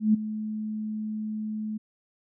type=tone with ADSR envelope; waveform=sine; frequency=215.2 Hz; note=A3; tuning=38 cents flat; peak=-15 dBFS; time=0-1.78 s; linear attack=140 ms; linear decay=12 ms; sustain=-14 dB; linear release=13 ms; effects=none